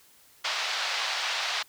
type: band-pass noise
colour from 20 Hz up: white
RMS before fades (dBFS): -30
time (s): 0.44-1.63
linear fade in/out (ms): 10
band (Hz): 670 to 4700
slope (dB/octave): 24
effects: white hiss -58 dBFS RMS until 1.68 s